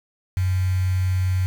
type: tone with quantisation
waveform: sine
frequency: 92.5 Hz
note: F#2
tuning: in tune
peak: -18 dBFS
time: 0.37-1.46 s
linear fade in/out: 0 ms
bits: 6
effects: none